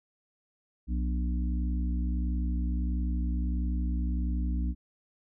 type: harmonic tone with a mistuned harmonic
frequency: 61.5 Hz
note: B1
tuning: 7 cents flat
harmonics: 1 / 3 / 4 / 5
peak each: -27 / -37 / -39 / -41 dBFS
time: 0.87-4.75 s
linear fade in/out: 50 ms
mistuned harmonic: 5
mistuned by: -61 cents
effects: none